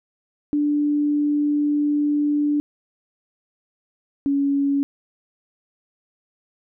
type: tone pair in turn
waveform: sine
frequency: 293.7 / 280.3 Hz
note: D4 / C#4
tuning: 0 / +19 cents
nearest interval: minor second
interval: 81 cents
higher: first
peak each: -17 dBFS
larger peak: neither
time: 0.53-2.6 / 4.26-4.83 s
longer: first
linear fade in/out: 0 ms
effects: none